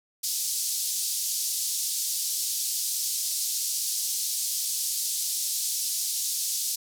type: band-pass noise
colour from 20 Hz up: pink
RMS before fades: -29 dBFS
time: 0.23-6.76 s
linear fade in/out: 10 ms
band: 4700 to 14000 Hz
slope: 24 dB/octave
effects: none